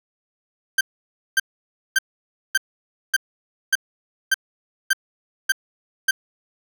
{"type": "tone bursts", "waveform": "40% pulse", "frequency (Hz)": 1568, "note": "G6", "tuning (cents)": 0, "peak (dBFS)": -13, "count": 10, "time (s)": [0.78, 6.11], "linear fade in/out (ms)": 5, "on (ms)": 29, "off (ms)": 560, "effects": []}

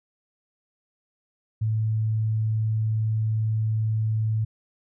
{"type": "tone", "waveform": "sine", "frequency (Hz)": 109.7, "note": "A2", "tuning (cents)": -5, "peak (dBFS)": -21, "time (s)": [1.61, 4.45], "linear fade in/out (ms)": 10, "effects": []}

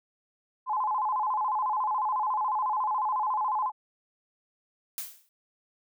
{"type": "tone with vibrato", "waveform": "sine", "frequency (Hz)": 936, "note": "A#5", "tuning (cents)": 7, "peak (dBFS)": -25, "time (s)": [0.66, 3.72], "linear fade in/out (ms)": 50, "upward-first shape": "square", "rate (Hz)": 14, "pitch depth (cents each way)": 160}
{"type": "noise with exponential decay", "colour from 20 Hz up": "blue", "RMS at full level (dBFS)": -32, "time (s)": [4.98, 5.29], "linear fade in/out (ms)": 0, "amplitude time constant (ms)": 67}
{"effects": []}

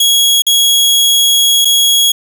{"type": "tone with dropouts", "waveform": "sawtooth", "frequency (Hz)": 3322, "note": "G#7", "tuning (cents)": 0, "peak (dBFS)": -4, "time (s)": [0, 2.12], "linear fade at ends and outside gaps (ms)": 5, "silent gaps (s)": [[0.421, 0.466], [1.648, 1.653]], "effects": []}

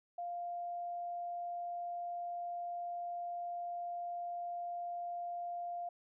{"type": "tone", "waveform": "sine", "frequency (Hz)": 698.5, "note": "F5", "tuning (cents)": 0, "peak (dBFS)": -38, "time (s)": [0.18, 5.89], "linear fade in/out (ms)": 5, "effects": []}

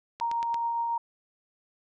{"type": "click train", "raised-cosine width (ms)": 0.2, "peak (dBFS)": -21, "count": 4, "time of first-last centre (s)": [0.2, 0.543], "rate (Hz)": 8.74}
{"type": "tone with tremolo", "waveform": "sine", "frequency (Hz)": 932.3, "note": "A#5", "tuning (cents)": 0, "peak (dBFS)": -25, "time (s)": [0.21, 0.98], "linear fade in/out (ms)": 5, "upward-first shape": "triangle", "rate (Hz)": 7.2, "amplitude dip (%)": 25}
{"effects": []}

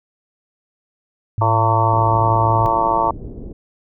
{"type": "tone with pitch glide", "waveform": "sine", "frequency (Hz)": [106.7, 108.5], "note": ["G#2", "A2"], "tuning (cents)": [47, -24], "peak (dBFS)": -17, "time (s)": [1.38, 2.66], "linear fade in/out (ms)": 0, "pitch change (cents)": 29, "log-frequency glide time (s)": [1.57, 2.39]}
{"type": "harmonic tone", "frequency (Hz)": 113.2, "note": "A2", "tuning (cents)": 50, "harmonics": [3, 4, 5, 6, 7, 8, 9, 10], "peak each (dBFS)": [-27, -29, -26, -22, -29, -17, -25, -21], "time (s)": [1.41, 3.11], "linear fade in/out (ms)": 5}
{"type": "low-pass noise", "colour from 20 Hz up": "pink", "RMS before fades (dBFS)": -31, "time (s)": [1.92, 3.53], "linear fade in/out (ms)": 5, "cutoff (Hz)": 430, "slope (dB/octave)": 24}
{"effects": []}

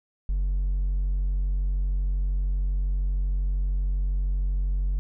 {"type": "tone with hard clipping", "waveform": "sine", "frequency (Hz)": 46.4, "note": "F#1", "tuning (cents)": 6, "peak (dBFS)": -23, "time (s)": [0.29, 4.99], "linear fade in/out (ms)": 0, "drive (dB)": 2, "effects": []}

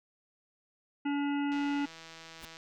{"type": "harmonic tone", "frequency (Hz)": 285.5, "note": "D4", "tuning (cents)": -49, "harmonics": [1, 3, 5, 7, 9, 10], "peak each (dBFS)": [-29, -39, -43, -46, -48, -49], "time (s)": [1.05, 1.86], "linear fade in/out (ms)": 10}
{"type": "click train", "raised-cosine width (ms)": 0.2, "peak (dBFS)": -31, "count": 172, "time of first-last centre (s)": [1.52, 2.569], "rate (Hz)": 163}
{"type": "noise with exponential growth", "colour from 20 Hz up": "pink", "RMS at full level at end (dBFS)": -40, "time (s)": [2.37, 2.45], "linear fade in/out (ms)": 2, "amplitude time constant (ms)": 16}
{"effects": []}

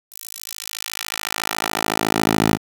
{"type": "tone with high-pass filter sweep", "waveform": "10% pulse", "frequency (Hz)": 53.9, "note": "A1", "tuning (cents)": -35, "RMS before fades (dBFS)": -23, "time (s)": [0.1, 2.58], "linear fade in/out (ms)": 50, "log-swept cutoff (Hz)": [11000, 150], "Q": 0.71, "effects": ["7-bit"]}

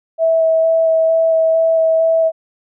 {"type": "tone with vibrato", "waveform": "sine", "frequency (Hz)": 650, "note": "E5", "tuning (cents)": -24, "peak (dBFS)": -10, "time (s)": [0.18, 2.32], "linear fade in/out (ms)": 50, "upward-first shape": "square", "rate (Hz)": 2.2, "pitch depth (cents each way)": 8, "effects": []}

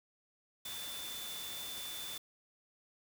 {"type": "tone in noise", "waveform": "sine", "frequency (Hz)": 3520, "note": "A7", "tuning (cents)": 0, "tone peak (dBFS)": -44, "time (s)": [0.65, 2.18], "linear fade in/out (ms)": 5, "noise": "white", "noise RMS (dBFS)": -45, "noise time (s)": [0.65, 2.18], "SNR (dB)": -2, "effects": []}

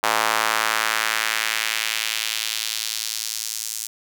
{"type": "tone with high-pass filter sweep", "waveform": "square", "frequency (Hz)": 55, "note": "A1", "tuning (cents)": 0, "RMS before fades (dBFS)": -24, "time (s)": [0.03, 3.87], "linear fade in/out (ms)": 5, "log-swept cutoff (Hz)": [900, 6900], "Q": 1.3, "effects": []}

